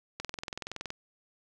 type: click train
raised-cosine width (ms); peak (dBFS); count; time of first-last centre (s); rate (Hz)
0.2; -19; 16; 0.2-0.904; 21.3
effects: none